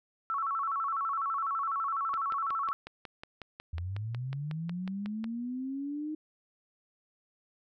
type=tone with vibrato; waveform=sine; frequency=1218 Hz; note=D#6; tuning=37 cents flat; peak=-29 dBFS; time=0.3-2.73 s; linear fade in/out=0 ms; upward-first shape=square; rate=12 Hz; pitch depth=150 cents each way
type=click train; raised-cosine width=0.3 ms; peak=-26 dBFS; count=18; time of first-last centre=2.14-5.242 s; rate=5.48 Hz
type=linear sweep; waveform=sine; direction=up; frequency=78.7 to 311.1 Hz; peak=-33 dBFS; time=3.73-6.15 s; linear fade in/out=5 ms
effects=none